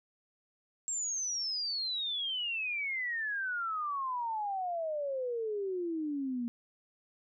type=exponential sweep; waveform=sine; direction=down; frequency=7600 to 233.1 Hz; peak=-32 dBFS; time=0.88-6.48 s; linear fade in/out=0 ms; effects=none